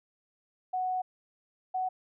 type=tone pair in turn; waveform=sine; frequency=740 / 744.7 Hz; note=F#5 / F#5; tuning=0 / +11 cents; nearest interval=unison; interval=11 cents; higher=second; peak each=-28 dBFS; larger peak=neither; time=0.73-1.02 / 1.74-1.89 s; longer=first; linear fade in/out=10 ms; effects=none